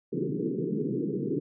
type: band-pass noise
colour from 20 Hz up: white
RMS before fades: -30 dBFS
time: 0.12-1.4 s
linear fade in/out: 10 ms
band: 130 to 450 Hz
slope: 96 dB/octave
effects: none